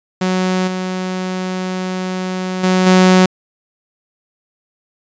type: tone with level steps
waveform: sawtooth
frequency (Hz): 185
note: F#3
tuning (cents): 0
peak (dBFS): -10 / -15 / -7 / -3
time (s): 0.21-3.26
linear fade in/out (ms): 5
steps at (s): 0.67 / 2.63 / 2.86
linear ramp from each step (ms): 10
effects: resampled to 16000 Hz